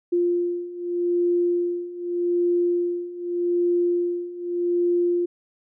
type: beating tone pair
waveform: sine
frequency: 349.2 / 350.03 Hz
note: F4 / F4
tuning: 0 / +4 cents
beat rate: 0.83 Hz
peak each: -25 / -22 dBFS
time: 0.12-5.26 s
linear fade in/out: 10 ms
effects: none